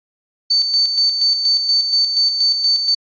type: tone with tremolo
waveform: sine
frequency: 4532 Hz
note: C#8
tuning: 37 cents sharp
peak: -9 dBFS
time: 0.5-2.95 s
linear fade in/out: 10 ms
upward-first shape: square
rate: 4.2 Hz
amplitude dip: 55%
effects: tanh soft clip ceiling -8 dBFS + resampled to 11025 Hz